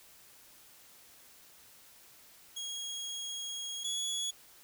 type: tone pair in turn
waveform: 25% pulse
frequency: 3295 / 3376 Hz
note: G#7 / G#7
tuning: -14 / +28 cents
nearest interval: unison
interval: 42 cents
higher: second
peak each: -34 / -29 dBFS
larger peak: second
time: 2.56-3.84 / 3.84-4.31 s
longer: first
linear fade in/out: 10 ms
effects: white hiss -58 dBFS RMS until 4.63 s